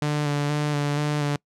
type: tone with vibrato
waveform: sawtooth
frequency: 146.83 Hz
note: D3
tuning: in tune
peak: -18 dBFS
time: 0.02-1.36 s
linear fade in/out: 2 ms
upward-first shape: square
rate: 2.1 Hz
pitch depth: 21 cents each way
effects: noise-tail reverb RT60 0.1 s tail -25 dB re dry + low-pass 8000 Hz 12 dB/octave